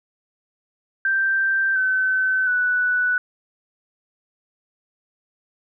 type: tone with pitch steps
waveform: sine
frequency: 1568 / 1525.1 / 1483.4 Hz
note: G6 / G6 / F#6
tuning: 0 / -48 / +4 cents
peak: -17 dBFS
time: 1.05-3.18 s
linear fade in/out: 2 ms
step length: 710 ms
effects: none